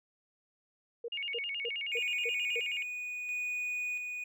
sine tone bursts, 470 Hz, A#4, 14 cents sharp, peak -35 dBFS, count 6, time 1.04-2.598 s, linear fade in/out 5 ms, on 43 ms, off 260 ms
sine tone with vibrato, 2510 Hz, D#7, 15 cents sharp, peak -34 dBFS, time 1.12-2.83 s, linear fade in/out 5 ms, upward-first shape square, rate 9.4 Hz, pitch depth 210 cents each way
triangle tone with tremolo, 2470 Hz, D#7, 13 cents flat, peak -31 dBFS, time 1.92-4.24 s, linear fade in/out 5 ms, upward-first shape square, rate 0.73 Hz, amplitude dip 35%
effects none

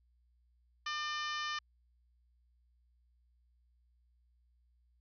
harmonic tone, 600 Hz, D5, 37 cents sharp, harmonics 2 / 3 / 4 / 5 / 6 / 7 / 8 / 9 / 10, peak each -39 / -41 / -47 / -44 / -48 / -50 / -50 / -50 / -53 dBFS, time 0.86-1.59 s, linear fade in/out 5 ms, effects added 60 Hz sine -68 dBFS peak until 5 s

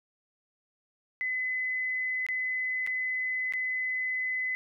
sine tone with dropouts, 2021 Hz, B6, 39 cents sharp, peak -28 dBFS, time 1.21-4.55 s, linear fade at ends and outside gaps 0 ms, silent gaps 2.265-2.287 / 2.865-2.873 / 3.524-3.536 s, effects none

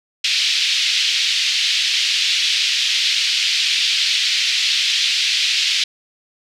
white band-pass noise, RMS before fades -18 dBFS, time 0.24-5.84 s, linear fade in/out 5 ms, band 2500 to 4500 Hz, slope 24 dB/octave, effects none

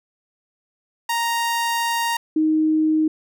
sawtooth / sine tone pair in turn, 932.3 / 312.3 Hz, A#5 / D#4, 0 / +7 cents, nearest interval octave + perfect fifth, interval 1893 cents, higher first, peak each -16 / -15 dBFS, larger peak second, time 1.09-2.17 / 2.36-3.08 s, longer first, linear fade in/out 5 ms, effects none

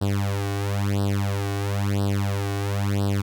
sawtooth tone with flanger, 100 Hz, G2, 35 cents sharp, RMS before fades -24 dBFS, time 0.01-3.22 s, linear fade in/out 10 ms, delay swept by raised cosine 0.22 to 2.72 ms, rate 0.99 Hz, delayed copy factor +0.95, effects none

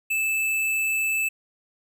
sine tone with hard clipping, 2628 Hz, E7, 6 cents flat, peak -23 dBFS, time 0.1-1.29 s, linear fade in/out 10 ms, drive 14 dB, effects none

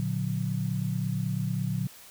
sine chord, Bb augmented, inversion none, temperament just, 116.54 / 145.68 / 182.1 Hz, Bb2 / D3 / F#3, 0 / -14 / -27 cents, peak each -31 dBFS, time 0-1.87 s, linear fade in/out 0 ms, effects white hiss -50 dBFS RMS until 2.1 s

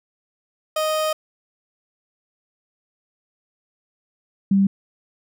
30% pulse / sine tone pair in turn, 622.3 / 196.01 Hz, D#5 / G3, 0 / 0 cents, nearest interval octave + minor sixth, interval 2000 cents, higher first, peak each -17 / -13 dBFS, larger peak second, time 0.76-1.13 / 4.51-4.67 s, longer first, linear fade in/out 5 ms, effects none

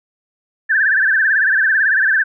sine tone with vibrato, 1652 Hz, G#6, 10 cents flat, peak -11 dBFS, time 0.69-2.24 s, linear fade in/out 20 ms, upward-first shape sine, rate 18 Hz, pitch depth 140 cents each way, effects none

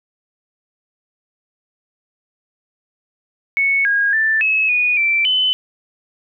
sine tone with pitch steps, 2211 / 1634 / 1769 / 2580 / 2465 / 2340 / 3027 Hz, C#7 / G#6 / A6 / E7 / D#7 / D7 / F#7, -5 / -29 / +9 / -38 / -17 / -7 / +39 cents, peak -13 dBFS, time 3.57-5.53 s, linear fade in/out 0 ms, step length 280 ms, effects none

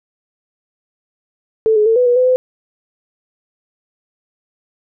sine tone with pitch steps, 441.3 / 423.5 / 449.3 / 496.8 / 485.7 / 506 / 509 Hz, A4 / G#4 / A4 / B4 / B4 / B4 / C5, +5 / +34 / +36 / +10 / -29 / +42 / -48 cents, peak -9 dBFS, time 1.66-2.36 s, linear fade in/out 0 ms, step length 100 ms, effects none

